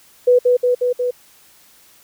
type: tone with echo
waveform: sine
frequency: 493.9 Hz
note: B4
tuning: in tune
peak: -8 dBFS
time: 0.27-0.39 s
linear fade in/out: 10 ms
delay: 180 ms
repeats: 4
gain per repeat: -2 dB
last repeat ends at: 1.11 s
effects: white hiss -50 dBFS RMS until 2.03 s